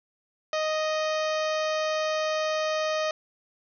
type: harmonic tone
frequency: 622.3 Hz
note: D#5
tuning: in tune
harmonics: 1 / 2 / 3 / 4 / 5 / 6 / 7 / 8 / 9 / 10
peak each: -26 / -32 / -36 / -38 / -40 / -42 / -43 / -44 / -45 / -46 dBFS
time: 0.53-3.11 s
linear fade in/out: 2 ms
effects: none